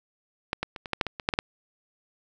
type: clicks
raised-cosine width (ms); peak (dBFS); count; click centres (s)
0.3; -10 / -12 / -21 / -20 / -10 / -6 / -15 / -18 / -6 / -10 / -6; 11; 0.531 / 0.63 / 0.762 / 0.858 / 0.933 / 1.012 / 1.067 / 1.198 / 1.289 / 1.338 / 1.389
effects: none